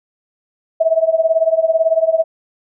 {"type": "tone with tremolo", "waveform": "sine", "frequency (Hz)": 649, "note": "E5", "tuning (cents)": -27, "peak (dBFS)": -7, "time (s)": [0.8, 2.24], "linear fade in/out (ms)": 10, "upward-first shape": "triangle", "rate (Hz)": 18, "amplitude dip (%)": 95, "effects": []}